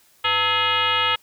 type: tone with frequency modulation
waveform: sine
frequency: 2100 Hz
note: C7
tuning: 6 cents sharp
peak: -17 dBFS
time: 0.24-1.16 s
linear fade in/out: 10 ms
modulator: 400 Hz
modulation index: 3.2
effects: white hiss -57 dBFS RMS until 1.22 s